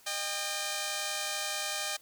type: tone pair together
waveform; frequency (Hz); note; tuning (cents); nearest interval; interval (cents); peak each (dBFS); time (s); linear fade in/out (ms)
5% pulse; 611 / 797.6; D#5 / G5; -32 / +30; perfect fourth; 462; -24 / -23; 0.06-1.97; 10
effects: white hiss -59 dBFS RMS until 2.01 s